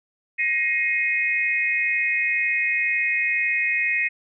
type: tone cluster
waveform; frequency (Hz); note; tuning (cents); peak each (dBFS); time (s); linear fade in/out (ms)
sine; 1886 / 2144 / 2502; A#6 / C7 / D#7; +20 / +42 / +9; -24; 0.38-4.09; 20
effects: none